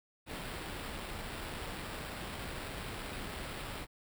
pink noise with sample-and-hold, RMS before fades -42 dBFS, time 0.26-3.87 s, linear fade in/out 50 ms, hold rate 6300 Hz, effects none

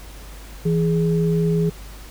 sine tone pair together, 164.81 / 415.9 Hz, E3 / G#4, 0 / +2 cents, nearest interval octave + major third, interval 1602 cents, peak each -17 / -22 dBFS, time 0.65-1.7 s, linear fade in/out 10 ms, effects added 50 Hz sine -37 dBFS peak until 2.1 s + pink hiss -43 dBFS RMS until 2.1 s

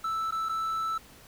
triangle tone with dropouts, 1318.5 Hz, E6, in tune, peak -26 dBFS, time 0.04-0.98 s, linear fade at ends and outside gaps 5 ms, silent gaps 0.31-0.322 / 0.488-0.493 s, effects pink hiss -53 dBFS RMS until 1.27 s

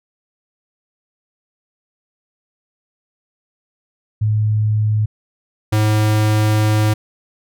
sine / square tone pair in turn, 107.2 / 107.2 Hz, A2 / A2, -45 / -45 cents, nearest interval unison, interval 0 cents, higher neither, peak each -13 dBFS, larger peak neither, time 4.21-5.06 / 5.72-6.94 s, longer second, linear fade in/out 10 ms, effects none

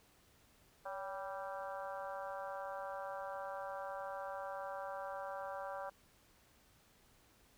harmonic tone with a mistuned harmonic, 195.4 Hz, G3, 5 cents flat, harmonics 3 / 4 / 5 / 6 / 7 / 8, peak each -45 / -47 / -49 / -51 / -52 / -53 dBFS, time 0.85-5.9 s, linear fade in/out 10 ms, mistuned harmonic 3, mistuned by -53 cents, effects pink hiss -68 dBFS RMS until 7.57 s

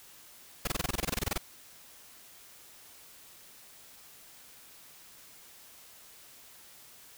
pink noise bursts, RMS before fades -30 dBFS, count 16, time 0.65-1.379 s, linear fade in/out 5 ms, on 24 ms, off 23 ms, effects white hiss -54 dBFS RMS until 7.17 s

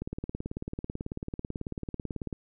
click train, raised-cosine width 3 ms, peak -21 dBFS, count 43, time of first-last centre 0.02-2.328 s, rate 18.2 Hz, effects none

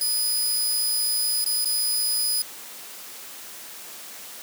15% pulse tone with dropouts, 4978 Hz, D#8, in tune, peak -15 dBFS, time 0.01-2.42 s, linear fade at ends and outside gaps 2 ms, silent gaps 1.444-1.461 / 1.646-1.656 s, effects white hiss -40 dBFS RMS until 4.42 s + high-pass 200 Hz 12 dB/octave

